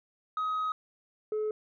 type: tone pair in turn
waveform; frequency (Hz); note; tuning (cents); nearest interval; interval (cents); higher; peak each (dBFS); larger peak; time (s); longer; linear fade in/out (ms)
sine; 1263 / 428.5; D#6 / A4; +26 / -46; octave + perfect fifth; 1872; first; -26; neither; 0.37-0.72 / 1.32-1.51; first; 2
effects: tanh soft clip ceiling -27 dBFS